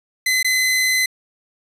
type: tone with dropouts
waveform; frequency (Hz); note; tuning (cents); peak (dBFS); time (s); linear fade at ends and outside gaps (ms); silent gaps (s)
sawtooth; 2034; C7; -50; -12; 0.26-1.06; 5; 0.429-0.445
effects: resampled to 32000 Hz

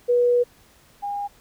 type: tone pair in turn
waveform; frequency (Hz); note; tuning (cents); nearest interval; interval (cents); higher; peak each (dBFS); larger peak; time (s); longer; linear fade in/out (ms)
sine; 486.1 / 811.2; B4 / G#5; -28 / -41; major sixth; 887; second; -15 / -25; first; 0.08-0.44 / 1.02-1.28; first; 20
effects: pink hiss -55 dBFS RMS until 1.4 s

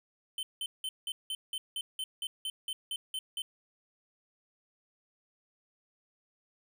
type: tone bursts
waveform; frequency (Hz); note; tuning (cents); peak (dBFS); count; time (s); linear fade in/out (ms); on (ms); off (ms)
square; 3075; G7; -34; -34; 14; 0.38-3.42; 2; 50; 180
effects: none

